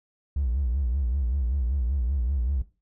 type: tone with vibrato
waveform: triangle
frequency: 64.4 Hz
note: C2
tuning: 27 cents flat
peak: -20 dBFS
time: 0.36-2.62 s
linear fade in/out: 5 ms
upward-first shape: sine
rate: 5.2 Hz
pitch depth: 190 cents each way
effects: noise-tail reverb RT60 0.3 s tail -18 dB re dry + tanh soft clip ceiling -18 dBFS